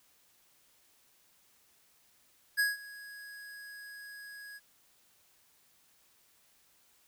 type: tone with ADSR envelope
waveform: square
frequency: 1661.2 Hz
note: G#6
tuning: in tune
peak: -25 dBFS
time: 2.57-4.6 s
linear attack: 26 ms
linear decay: 170 ms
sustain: -21 dB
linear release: 35 ms
effects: white hiss -67 dBFS RMS until 7.07 s